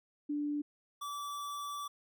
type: tone pair in turn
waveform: sine / square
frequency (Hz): 293.3 / 1156.4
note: D4 / D6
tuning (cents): -2 / -27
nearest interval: 2 octaves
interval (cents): 2375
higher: second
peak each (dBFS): -32 / -39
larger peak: first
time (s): 0.29-0.62 / 1.01-1.88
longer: second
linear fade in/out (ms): 10
effects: none